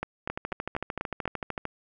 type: two click trains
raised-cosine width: 0.5 ms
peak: -16 / -15 dBFS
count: 19 / 6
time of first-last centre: 0.3-1.653 / 0.03-1.255 s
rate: 13.3 / 4.08 Hz
effects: none